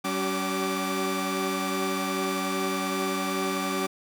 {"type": "tone cluster", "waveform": "sawtooth", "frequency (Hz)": [191.3, 281.5, 380.1, 1176], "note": ["G3", "C#4", "F#4", "D6"], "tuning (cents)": [-42, 27, 47, 2], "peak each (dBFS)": -28, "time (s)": [0.04, 3.87], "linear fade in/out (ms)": 10, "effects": []}